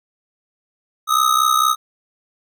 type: ring-modulated tone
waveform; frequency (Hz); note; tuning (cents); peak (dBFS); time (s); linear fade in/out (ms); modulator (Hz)
square; 1258; D#6; +19; -11; 1.07-1.76; 50; 32.2
effects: none